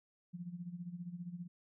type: tone with tremolo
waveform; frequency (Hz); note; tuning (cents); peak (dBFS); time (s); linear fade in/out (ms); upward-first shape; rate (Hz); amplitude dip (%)
sine; 175.2; F3; +6; -39; 0.33-1.48; 20; sine; 15; 75
effects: none